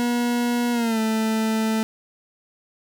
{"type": "tone with pitch glide", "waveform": "40% pulse", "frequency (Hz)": [240.6, 220.6], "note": ["B3", "A3"], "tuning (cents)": [-45, 5], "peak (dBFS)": -19, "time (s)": [0, 1.83], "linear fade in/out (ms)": 0, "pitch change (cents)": -150, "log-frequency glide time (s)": [0.72, 0.99], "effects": []}